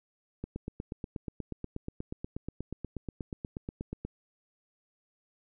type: click train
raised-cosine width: 3 ms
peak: -23 dBFS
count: 31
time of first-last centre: 0.44-4.05 s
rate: 8.31 Hz
effects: none